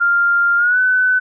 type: tone with pitch glide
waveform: sine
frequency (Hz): 1396.9 to 1505.8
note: F6 to F#6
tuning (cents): 0 to +30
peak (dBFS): -11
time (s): 0-1.2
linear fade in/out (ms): 20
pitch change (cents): +130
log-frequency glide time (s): 0.57-0.79
effects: none